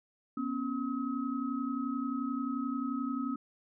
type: tone cluster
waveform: sine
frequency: 242.5 / 273.9 / 1276 Hz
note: B3 / C#4 / D#6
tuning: -31 / -21 / +43 cents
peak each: -35 / -34 / -40 dBFS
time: 0.37-3.36 s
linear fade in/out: 5 ms
effects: none